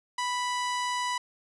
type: tone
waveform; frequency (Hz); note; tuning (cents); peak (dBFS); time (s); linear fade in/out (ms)
sawtooth; 987.8; B5; 0; -24; 0.18-1.18; 5
effects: resampled to 22050 Hz